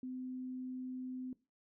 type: tone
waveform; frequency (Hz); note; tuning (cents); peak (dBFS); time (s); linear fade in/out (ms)
sine; 255.6; C4; -40; -40; 0.03-1.33; 2
effects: noise-tail reverb RT60 0.3 s tail -19 dB re dry